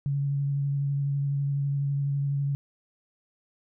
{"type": "tone with vibrato", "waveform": "sine", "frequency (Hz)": 140.6, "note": "C#3", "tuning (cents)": 25, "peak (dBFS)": -24, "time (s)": [0.06, 2.55], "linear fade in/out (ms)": 0, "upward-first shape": "triangle", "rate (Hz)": 12, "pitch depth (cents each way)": 18, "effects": []}